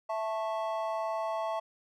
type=chord; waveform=triangle; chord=A major; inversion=second; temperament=equal with one note detuned; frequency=659.3 / 880 / 1098.5 Hz; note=E5 / A5 / C#6; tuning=0 / 0 / -16 cents; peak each=-31 / -34 / -36 dBFS; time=0.09-1.6 s; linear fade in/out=10 ms; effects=none